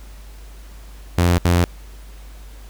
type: tone bursts at uneven times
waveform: sawtooth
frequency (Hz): 87.31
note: F2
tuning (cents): 0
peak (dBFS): -9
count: 2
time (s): 1.18-1.38 / 1.45-1.64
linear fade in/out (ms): 0
effects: added 50 Hz sine -36 dBFS peak until 2.69 s + pink hiss -48 dBFS RMS until 2.69 s